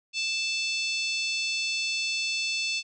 harmonic tone, 880 Hz, A5, in tune, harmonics 3 / 4 / 5 / 6 / 7 / 8 / 9, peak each -29 / -35 / -33 / -37 / -39 / -45 / -45 dBFS, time 0.13-2.83 s, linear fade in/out 50 ms, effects none

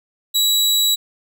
sawtooth tone, 3900 Hz, B7, 23 cents flat, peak -11 dBFS, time 0.34-0.96 s, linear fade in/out 20 ms, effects none

